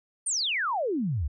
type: exponential sweep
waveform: sine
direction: down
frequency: 9397 to 63.4 Hz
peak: -25 dBFS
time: 0.26-1.28 s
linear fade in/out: 10 ms
effects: none